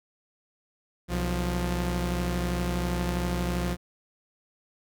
sawtooth tone pair together, 62.9 / 176.27 Hz, B1 / F3, +32 / +16 cents, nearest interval octave + tritone, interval 1784 cents, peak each -25 dBFS, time 1.08-3.77 s, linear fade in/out 50 ms, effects none

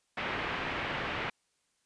white low-pass noise, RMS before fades -35 dBFS, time 0.17-1.3 s, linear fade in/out 5 ms, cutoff 2600 Hz, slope 24 dB/octave, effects white hiss -75 dBFS RMS until 1.85 s + resampled to 22050 Hz

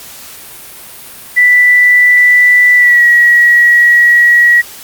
sine tone with pitch glide, 1975.5 to 1915.9 Hz, B6 to A#6, 0 to +47 cents, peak -3 dBFS, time 1.36-4.62 s, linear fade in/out 20 ms, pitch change -53 cents, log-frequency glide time 2.76-3.04 s, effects white hiss -31 dBFS RMS until 4.83 s + Opus 48 kbps

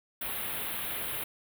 white band-stop noise, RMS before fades -35 dBFS, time 0.21-1.24 s, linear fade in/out 5 ms, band 3700 to 10000 Hz, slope 48 dB/octave, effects none

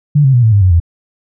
sine tone with pitch steps, 146.83 / 133.87 / 122.05 / 111.28 / 101.45 / 92.5 / 84.33 Hz, D3 / C3 / B2 / A2 / G#2 / F#2 / E2, 0 / +40 / -20 / +20 / -40 / 0 / +40 cents, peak -5 dBFS, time 0.15-0.801 s, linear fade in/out 10 ms, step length 93 ms, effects none

